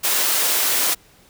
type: high-pass noise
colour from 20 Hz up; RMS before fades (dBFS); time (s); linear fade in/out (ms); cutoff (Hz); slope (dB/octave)
white; -19; 0.03-0.95; 20; 350; 12
effects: pink hiss -52 dBFS RMS until 1.29 s